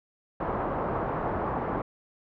white low-pass noise, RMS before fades -30 dBFS, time 0.4-1.82 s, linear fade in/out 5 ms, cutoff 1100 Hz, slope 24 dB/octave, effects none

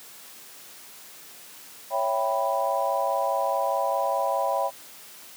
sine chord, C# half-diminished seventh, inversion none, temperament equal, 554.4 / 659.3 / 784 / 987.8 Hz, C#5 / E5 / G5 / B5, 0 / 0 / 0 / 0 cents, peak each -28 dBFS, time 1.9-4.71 s, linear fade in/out 50 ms, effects white hiss -46 dBFS RMS until 5.36 s + high-pass 150 Hz 12 dB/octave

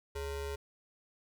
square ring-modulated tone, 244.8 Hz, B3, 15 cents flat, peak -34 dBFS, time 0.15-0.56 s, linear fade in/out 10 ms, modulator 173 Hz, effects none

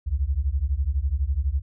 sine beating tone pair, 63.2 / 75.2 Hz, B1 / D2, +41 / +42 cents, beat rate 12 Hz, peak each -24 dBFS, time 0.06-1.62 s, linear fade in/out 20 ms, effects none

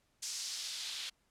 white noise with band-pass filter sweep, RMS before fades -41 dBFS, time 0.22-1.1 s, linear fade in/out 10 ms, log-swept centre 6100 to 3300 Hz, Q 1.8, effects pink hiss -75 dBFS RMS until 1.3 s + low-pass 11000 Hz 12 dB/octave

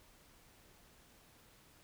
silence, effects pink hiss -64 dBFS RMS until 1.83 s

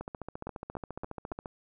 two click trains, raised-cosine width 1 ms, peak -23 / -24 dBFS, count 4 / 22, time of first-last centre 0.47-1.317 / 0.01-1.458 s, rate 3.54 / 14.5 Hz, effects none

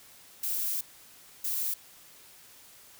violet noise bursts at uneven times, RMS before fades -31 dBFS, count 2, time 0.43-0.81 / 1.44-1.74 s, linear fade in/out 5 ms, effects white hiss -54 dBFS RMS until 2.99 s

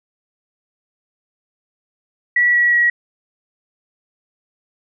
sine tone with pitch steps, 1941 / 1927.6 / 1914.3 Hz, B6 / B6 / A#6, -31 / -43 / +45 cents, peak -11 dBFS, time 2.36-2.9 s, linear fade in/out 5 ms, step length 180 ms, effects none

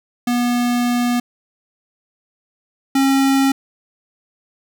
square tone pair in turn, 242.6 / 271.2 Hz, B3 / C#4, -31 / -38 cents, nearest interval major second, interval 193 cents, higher second, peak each -16 / -13 dBFS, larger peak second, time 0.27-1.2 / 2.95-3.52 s, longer first, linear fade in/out 5 ms, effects none

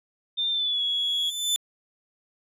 sine tone with pitch glide, 3596 to 3355 Hz, A7 to G#7, +37 to +17 cents, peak -23 dBFS, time 0.37-1.31 s, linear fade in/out 20 ms, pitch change -120 cents, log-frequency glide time 0.51-0.82 s
sawtooth tone with exponential growth, 3520 Hz, A7, in tune, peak -17 dBFS, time 0.73-1.56 s, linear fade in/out 0 ms, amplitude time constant 180 ms
effects resampled to 32000 Hz

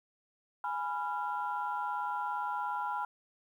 sine chord, F diminished, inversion first, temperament equal with one note detuned, 830.6 / 987.8 / 1380.9 Hz, Ab5 / Cb6 / F6, 0 / 0 / -20 cents, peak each -36 / -35 / -38 dBFS, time 0.64-3.05 s, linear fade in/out 2 ms, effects tanh soft clip ceiling -23 dBFS + 11-bit

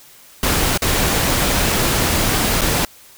pink noise with dropouts, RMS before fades -17 dBFS, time 0.43-2.85 s, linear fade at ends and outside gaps 2 ms, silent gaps 0.776-0.82 / 2.611-2.616 s, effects white hiss -45 dBFS RMS until 3.17 s

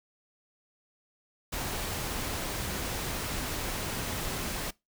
pink noise, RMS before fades -34 dBFS, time 1.52-4.71 s, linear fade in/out 10 ms, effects noise-tail reverb RT60 0.2 s tail -22 dB re dry

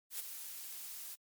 blue noise with ADSR envelope, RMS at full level -38 dBFS, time 0.1-1.16 s, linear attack 96 ms, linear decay 12 ms, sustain -8 dB, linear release 25 ms, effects MP3 96 kbps

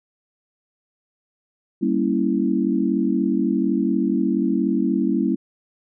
sine chord, G diminished seventh, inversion none, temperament equal, 196 / 233.1 / 277.2 / 329.6 Hz, G3 / Bb3 / Db4 / Fb4, 0 / 0 / 0 / 0 cents, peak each -23 dBFS, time 1.81-5.36 s, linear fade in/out 20 ms, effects none

